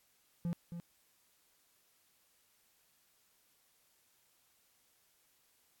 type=tone with echo; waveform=triangle; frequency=171.4 Hz; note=F3; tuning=32 cents flat; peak=-31 dBFS; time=0.45-0.53 s; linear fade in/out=0 ms; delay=270 ms; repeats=1; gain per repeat=-8 dB; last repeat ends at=0.8 s; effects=white hiss -72 dBFS RMS until 5.8 s + AAC 64 kbps